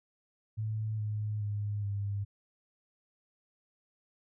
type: tone with pitch steps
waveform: sine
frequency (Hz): 108.8 / 106.07 / 103.41 / 100.81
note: A2 / G#2 / G#2 / G2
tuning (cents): -19 / +37 / -7 / +49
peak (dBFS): -31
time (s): 0.57-2.25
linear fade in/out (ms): 20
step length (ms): 420
effects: none